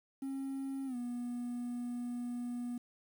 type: tone with pitch glide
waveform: triangle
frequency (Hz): 270.6 to 242.5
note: C#4 to B3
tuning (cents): -42 to -31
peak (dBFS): -34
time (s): 0.22-2.78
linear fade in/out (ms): 5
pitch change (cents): -189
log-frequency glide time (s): 0.86-0.96
effects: tanh soft clip ceiling -30 dBFS + 10-bit